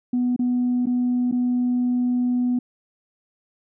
sine tone with dropouts, 246.9 Hz, B3, in tune, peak -17 dBFS, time 0.13-2.59 s, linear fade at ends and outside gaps 5 ms, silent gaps 0.363-0.392 / 0.858-0.868 / 1.314-1.323 s, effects tanh soft clip ceiling -15 dBFS

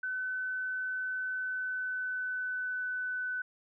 sine tone with pitch glide, 1513 to 1499.9 Hz, F#6 to F#6, +38 to +23 cents, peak -32 dBFS, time 0.03-3.42 s, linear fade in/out 5 ms, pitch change -15 cents, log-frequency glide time 1.32-3.01 s, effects none

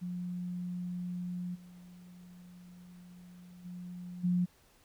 sine tone with level steps, 178.3 Hz, F3, 36 cents sharp, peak -35 / -50 / -41 / -26 dBFS, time 0.01-4.46 s, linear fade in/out 20 ms, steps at 1.54 / 3.64 / 4.23 s, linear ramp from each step 20 ms, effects pink hiss -65 dBFS RMS until 4.84 s

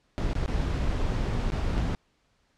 brown noise with dropouts, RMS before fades -27 dBFS, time 0.18-1.95 s, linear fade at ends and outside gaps 0 ms, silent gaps 0.333-0.353 / 0.46-0.479 / 1.502-1.52 / 1.78-1.783 s, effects pink hiss -69 dBFS RMS until 2.57 s + low-pass 6000 Hz 12 dB/octave

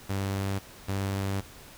sawtooth tone pair in turn, 97.9 / 97.9 Hz, G2 / G2, -2 / -2 cents, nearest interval unison, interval 0 cents, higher neither, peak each -24 dBFS, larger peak neither, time 0.09-0.59 / 0.88-1.41 s, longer second, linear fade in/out 10 ms, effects pink hiss -49 dBFS RMS until 1.77 s

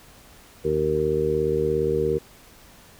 harmonic tone, 77.2 Hz, D#2, 13 cents flat, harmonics 1 / 2 / 3 / 4 / 5 / 6, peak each -33 / -30 / -35 / -33 / -24 / -23 dBFS, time 0.64-2.19 s, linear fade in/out 20 ms, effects pink hiss -50 dBFS RMS until 2.99 s

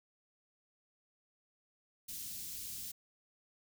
white band-stop noise, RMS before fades -44 dBFS, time 2.08-2.92 s, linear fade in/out 10 ms, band 200 to 4200 Hz, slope 12 dB/octave, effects none

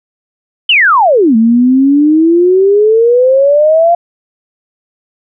sine exponential two-way sweep, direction down then up, 3136 to 219.7 to 698 Hz, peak -4 dBFS, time 0.69-3.95 s, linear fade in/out 5 ms, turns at 1.36 s, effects none

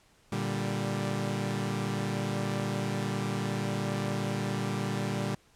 sawtooth chord, G minor, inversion first, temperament equal, 116.54 / 146.83 / 196 Hz, Bb2 / D3 / G3, 0 / 0 / 0 cents, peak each -30 / -31 / -29 dBFS, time 0.32-5.35 s, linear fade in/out 5 ms, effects pink hiss -63 dBFS RMS until 5.55 s + low-pass 10000 Hz 12 dB/octave

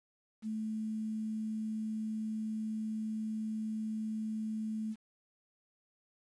sine tone with quantisation, 217.9 Hz, A3, 17 cents flat, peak -34 dBFS, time 0.42-4.96 s, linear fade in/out 50 ms, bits 10, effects resampled to 24000 Hz

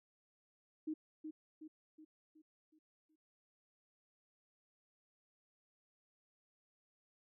sine tone with echo, 311.1 Hz, D#4, in tune, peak -37 dBFS, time 0.87-0.94 s, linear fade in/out 10 ms, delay 370 ms, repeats 6, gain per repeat -6 dB, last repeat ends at 3.16 s, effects none

